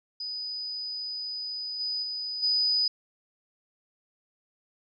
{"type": "tone with level steps", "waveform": "sine", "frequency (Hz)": 4978, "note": "D#8", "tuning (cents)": 0, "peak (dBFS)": [-32, -28, -31, -22], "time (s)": [0.2, 2.88], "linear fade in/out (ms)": 5, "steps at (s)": [1.79, 2.02, 2.42], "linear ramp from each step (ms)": 20, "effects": []}